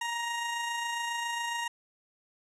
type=tone with amplitude modulation; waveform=20% pulse; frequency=939 Hz; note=A#5; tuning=12 cents sharp; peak=-25 dBFS; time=0.01-1.68 s; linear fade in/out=5 ms; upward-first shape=sine; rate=27.3 Hz; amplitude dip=30%; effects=resampled to 24000 Hz + 11-bit